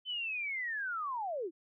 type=linear sweep; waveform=sine; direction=down; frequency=3073 to 299.5 Hz; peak=-34 dBFS; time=0.05-1.51 s; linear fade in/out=50 ms; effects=none